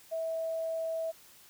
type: tone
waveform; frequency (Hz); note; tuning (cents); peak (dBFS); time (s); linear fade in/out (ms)
sine; 651; E5; -22; -31; 0.11-1.12; 20
effects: white hiss -57 dBFS RMS until 1.49 s